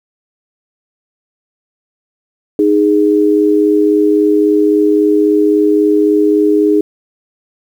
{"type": "tone pair together", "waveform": "sine", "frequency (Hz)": [309.7, 413.4], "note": ["D#4", "G#4"], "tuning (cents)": [-8, -8], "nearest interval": "perfect fourth", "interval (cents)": 500, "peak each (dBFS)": -10, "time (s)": [2.59, 6.81], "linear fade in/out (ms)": 2, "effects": ["7-bit"]}